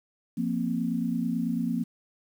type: chord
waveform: sine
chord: F suspended fourth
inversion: none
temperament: just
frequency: 174.61 / 232.8 / 261.9 Hz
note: F3 / Bb3 / C4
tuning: 0 / -2 / +2 cents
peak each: -31 / -28 / -31 dBFS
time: 0.37-1.84 s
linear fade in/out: 10 ms
effects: 9-bit